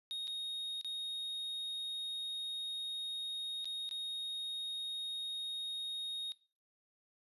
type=tone with dropouts; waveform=triangle; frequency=3729 Hz; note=A#7; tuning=in tune; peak=-36 dBFS; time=0.11-6.32 s; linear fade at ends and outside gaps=0 ms; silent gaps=0.272-0.278 / 0.812-0.846 / 3.645-3.655 / 3.891-3.911 s; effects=noise-tail reverb RT60 0.4 s tail -22 dB re dry + resampled to 32000 Hz